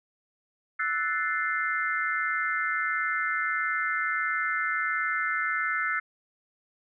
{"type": "chord", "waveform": "sine", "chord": "F# half-diminished seventh", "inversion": "third", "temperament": "equal", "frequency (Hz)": [1318.5, 1480, 1760, 2093], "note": ["E6", "F#6", "A6", "C7"], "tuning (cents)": [0, 0, 0, 0], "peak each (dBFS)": -31, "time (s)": [0.79, 6], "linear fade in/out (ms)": 10, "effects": []}